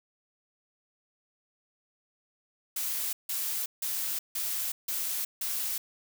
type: noise bursts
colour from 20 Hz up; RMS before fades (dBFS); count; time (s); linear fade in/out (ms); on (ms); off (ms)
blue; -32; 6; 2.76-5.78; 5; 370; 160
effects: none